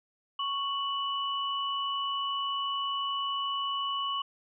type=tone pair together; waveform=sine; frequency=1108.7 / 2960 Hz; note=C#6 / F#7; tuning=0 / 0 cents; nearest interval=octave + perfect fourth; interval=1700 cents; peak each=-31 / -33 dBFS; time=0.39-4.22 s; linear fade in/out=5 ms; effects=none

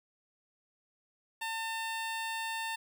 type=tone; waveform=15% pulse; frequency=900 Hz; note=A5; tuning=39 cents sharp; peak=-28 dBFS; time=1.41-2.76 s; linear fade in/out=10 ms; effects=none

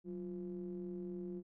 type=ring-modulated tone; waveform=triangle; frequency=82.41 Hz; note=E2; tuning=in tune; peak=-36 dBFS; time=0.04-1.43 s; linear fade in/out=50 ms; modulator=269 Hz; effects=none

